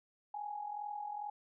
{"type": "tone with amplitude modulation", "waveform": "sine", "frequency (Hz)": 830.6, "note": "G#5", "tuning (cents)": 0, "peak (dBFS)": -36, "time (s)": [0.34, 1.3], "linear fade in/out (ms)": 5, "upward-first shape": "sine", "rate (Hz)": 42.3, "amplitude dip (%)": 65, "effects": []}